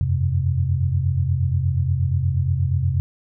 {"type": "chord", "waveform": "sine", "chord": "F suspended second", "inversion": "none", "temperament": "equal with one note detuned", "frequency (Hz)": [87.31, 95.71, 130.81], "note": ["F2", "G2", "C3"], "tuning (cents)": [0, -41, 0], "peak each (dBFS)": [-21, -24, -21], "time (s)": [0.01, 3], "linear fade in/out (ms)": 0, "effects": []}